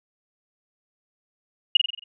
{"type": "tone with echo", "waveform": "sine", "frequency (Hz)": 2874, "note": "F7", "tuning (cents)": 49, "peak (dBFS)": -10, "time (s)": [1.75, 1.77], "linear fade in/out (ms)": 5, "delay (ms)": 45, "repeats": 6, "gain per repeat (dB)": -5, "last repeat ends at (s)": 2.04, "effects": []}